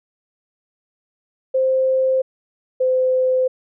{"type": "tone pair in turn", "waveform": "sine", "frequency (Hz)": [523.3, 514], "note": ["C5", "C5"], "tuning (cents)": [0, -31], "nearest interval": "unison", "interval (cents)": 31, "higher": "first", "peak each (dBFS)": -14, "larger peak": "neither", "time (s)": [[1.54, 2.22], [2.8, 3.48]], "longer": "neither", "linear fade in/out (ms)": 10, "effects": []}